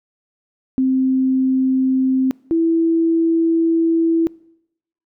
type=tone pair in turn; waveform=sine; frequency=261.6 / 329.6 Hz; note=C4 / E4; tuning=0 / 0 cents; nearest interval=major third; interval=400 cents; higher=second; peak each=-13 dBFS; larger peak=neither; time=0.78-2.31 / 2.51-4.27 s; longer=second; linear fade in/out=0 ms; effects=noise-tail reverb RT60 0.8 s tail -24 dB re dry